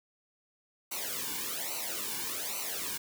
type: noise with flanger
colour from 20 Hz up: white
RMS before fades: -36 dBFS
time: 0.91-2.98 s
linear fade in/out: 10 ms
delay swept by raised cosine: 0.58 to 1.58 ms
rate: 1.2 Hz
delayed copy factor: -1
effects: none